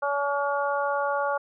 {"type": "harmonic tone", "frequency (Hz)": 283.8, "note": "C#4", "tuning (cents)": 41, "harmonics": [2, 3, 4, 5], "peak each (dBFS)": [-27, -29, -30, -31], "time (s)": [0.02, 1.38], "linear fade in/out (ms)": 10, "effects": []}